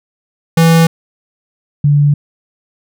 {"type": "tone pair in turn", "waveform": ["square", "sine"], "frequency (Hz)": [164.81, 145.18], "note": ["E3", "D3"], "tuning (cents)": [0, -20], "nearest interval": "major second", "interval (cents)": 220, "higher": "first", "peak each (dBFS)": -6, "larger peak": "neither", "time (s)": [[0.57, 0.87], [1.84, 2.14]], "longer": "neither", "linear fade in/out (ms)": 5, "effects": []}